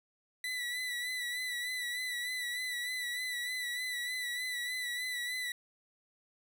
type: tone with vibrato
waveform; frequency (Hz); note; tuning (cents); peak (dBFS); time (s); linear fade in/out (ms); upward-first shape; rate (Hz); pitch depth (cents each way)
30% pulse; 1975.5; B6; 0; -32; 0.44-5.52; 2; sine; 3.3; 39
effects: none